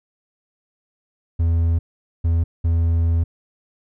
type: tone bursts at uneven times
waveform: triangle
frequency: 83.3 Hz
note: E2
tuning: 19 cents sharp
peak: -13 dBFS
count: 3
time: 1.39-1.79 / 2.24-2.44 / 2.64-3.24 s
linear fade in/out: 10 ms
effects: none